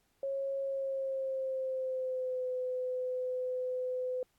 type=tone with pitch glide; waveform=sine; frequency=546 to 506.5 Hz; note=C#5 to B4; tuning=-26 to +44 cents; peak=-32 dBFS; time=0.23-4.23 s; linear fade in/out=2 ms; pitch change=-130 cents; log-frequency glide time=0.61-2.47 s; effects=pink hiss -74 dBFS RMS until 4.38 s + AAC 64 kbps